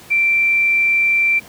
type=tone; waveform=sine; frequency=2349 Hz; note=D7; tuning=in tune; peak=-12 dBFS; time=0.1-1.4 s; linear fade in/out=20 ms; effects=pink hiss -41 dBFS RMS until 1.48 s + high-pass 100 Hz 12 dB/octave